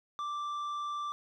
sine tone with tanh clipping, 1174.7 Hz, D6, in tune, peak -35 dBFS, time 0.19-1.12 s, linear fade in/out 0 ms, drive 7 dB, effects none

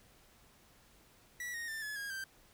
45% pulse tone with pitch steps, 1945 / 1862.5 / 1783.6 / 1708 / 1635.5 / 1566.2 Hz, B6 / A#6 / A6 / G#6 / G#6 / G6, -27 / -2 / +23 / +48 / -27 / -2 cents, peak -39 dBFS, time 1.4-2.24 s, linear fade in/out 2 ms, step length 140 ms, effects pink hiss -64 dBFS RMS until 2.53 s

